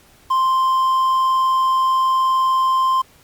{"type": "tone with quantisation", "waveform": "triangle", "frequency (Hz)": 1046.5, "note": "C6", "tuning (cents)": 0, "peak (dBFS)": -12, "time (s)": [0.3, 3.02], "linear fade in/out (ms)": 10, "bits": 7, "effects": ["pink hiss -51 dBFS RMS until 3.23 s", "Opus 48 kbps"]}